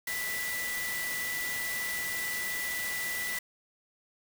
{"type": "tone in noise", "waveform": "sine", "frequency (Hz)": 1975.5, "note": "B6", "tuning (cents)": 0, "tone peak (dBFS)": -33, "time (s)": [0.07, 3.39], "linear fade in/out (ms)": 5, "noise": "white", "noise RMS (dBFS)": -37, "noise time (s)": [0.07, 3.39], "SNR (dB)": 1, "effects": []}